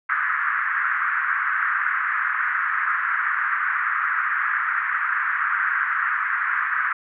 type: band-pass noise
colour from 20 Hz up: white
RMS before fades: -23 dBFS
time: 0.09-6.93 s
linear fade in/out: 5 ms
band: 1200 to 1800 Hz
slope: 48 dB/octave
effects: none